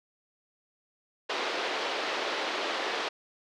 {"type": "band-pass noise", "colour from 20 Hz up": "pink", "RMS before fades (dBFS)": -32, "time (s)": [1.29, 3.09], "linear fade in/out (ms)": 10, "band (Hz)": [370, 4500], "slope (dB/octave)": 24, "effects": []}